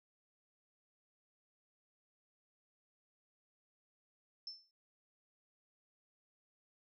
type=tone with exponential decay; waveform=sine; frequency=5310 Hz; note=E8; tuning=12 cents sharp; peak=-40 dBFS; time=4.47-4.71 s; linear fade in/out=2 ms; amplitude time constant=51 ms; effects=none